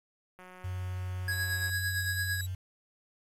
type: click train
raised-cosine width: 0.5 ms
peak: -36 dBFS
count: 240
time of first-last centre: 0.39-1.696 s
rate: 183 Hz
type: tone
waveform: sine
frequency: 92.5 Hz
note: F#2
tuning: in tune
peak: -33 dBFS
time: 0.64-2.55 s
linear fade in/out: 5 ms
type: tone with tremolo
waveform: square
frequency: 1658 Hz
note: G#6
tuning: 3 cents flat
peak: -30 dBFS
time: 1.28-2.41 s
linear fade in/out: 2 ms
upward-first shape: sine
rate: 8.9 Hz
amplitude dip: 55%
type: tone with vibrato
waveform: 10% pulse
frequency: 3926 Hz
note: B7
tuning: 11 cents flat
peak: -33 dBFS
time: 1.31-2.47 s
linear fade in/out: 20 ms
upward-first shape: sine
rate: 2.4 Hz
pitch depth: 18 cents each way
effects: resampled to 32000 Hz + 9-bit